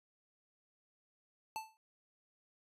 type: tone with exponential decay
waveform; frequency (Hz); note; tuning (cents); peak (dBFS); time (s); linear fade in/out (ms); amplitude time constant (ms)
square; 880; A5; 0; -36; 1.56-1.77; 0; 44
effects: resampled to 32000 Hz